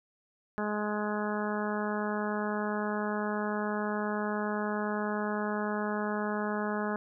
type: harmonic tone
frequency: 209.8 Hz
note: G#3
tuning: 18 cents sharp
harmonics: 1 / 2 / 3 / 4 / 5 / 6 / 7 / 8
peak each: -33 / -36 / -38 / -39 / -40 / -41 / -41 / -42 dBFS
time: 0.58-6.96 s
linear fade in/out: 0 ms
effects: none